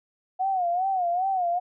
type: tone with vibrato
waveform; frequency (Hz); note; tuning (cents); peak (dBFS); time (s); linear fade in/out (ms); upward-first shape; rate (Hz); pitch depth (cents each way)
sine; 732; F#5; -19; -22; 0.39-1.6; 20; sine; 2.5; 110
effects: none